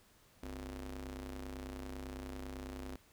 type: ring-modulated tone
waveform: sawtooth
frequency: 98 Hz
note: G2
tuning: in tune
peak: -36 dBFS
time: 0.43-2.96 s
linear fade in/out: 0 ms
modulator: 162 Hz
effects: pink hiss -66 dBFS RMS until 3.12 s